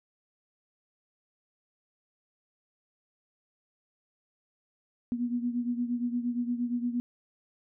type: beating tone pair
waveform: sine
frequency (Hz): 239.9 / 248.5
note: A#3 / B3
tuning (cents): +50 / +11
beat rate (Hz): 8.6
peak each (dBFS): -29 / -34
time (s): 5.12-7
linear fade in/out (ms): 0
effects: none